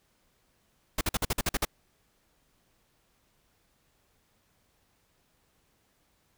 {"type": "noise bursts", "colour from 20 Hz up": "pink", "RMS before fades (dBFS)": -27, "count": 9, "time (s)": [0.98, 1.651], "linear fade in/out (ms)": 5, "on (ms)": 31, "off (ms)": 49, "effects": ["pink hiss -70 dBFS RMS until 6.37 s"]}